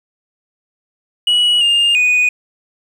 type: tone with pitch steps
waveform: sine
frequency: 2924 / 2815 / 2478 Hz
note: F#7 / F7 / D#7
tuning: -21 / +13 / -8 cents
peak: -7 dBFS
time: 1.27-2.29 s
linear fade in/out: 5 ms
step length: 340 ms
effects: tanh soft clip ceiling -9 dBFS + 7-bit